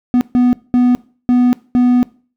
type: tone bursts at uneven times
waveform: triangle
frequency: 246.9 Hz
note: B3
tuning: in tune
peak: -6 dBFS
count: 5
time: 0.14-0.21 / 0.35-0.53 / 0.74-0.95 / 1.29-1.53 / 1.75-2.03 s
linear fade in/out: 0 ms
effects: noise-tail reverb RT60 0.4 s tail -21 dB re dry